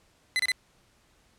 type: tone bursts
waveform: 30% pulse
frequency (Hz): 2027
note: B6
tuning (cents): +45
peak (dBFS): -20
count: 3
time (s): 0.36-0.518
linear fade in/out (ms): 0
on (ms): 34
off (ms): 28
effects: pink hiss -64 dBFS RMS until 1.38 s + low-pass 10000 Hz 12 dB/octave